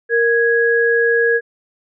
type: tone pair together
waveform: sine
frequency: 466.2 / 1659.7 Hz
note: A#4 / G#6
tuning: 0 / -2 cents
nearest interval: octave + minor seventh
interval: 2198 cents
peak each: -14 / -15 dBFS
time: 0.09-1.41 s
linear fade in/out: 50 ms
effects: none